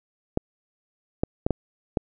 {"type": "clicks", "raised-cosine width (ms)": 2, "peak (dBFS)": -8, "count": 5, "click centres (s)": [0.374, 1.235, 1.465, 1.507, 1.972], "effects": []}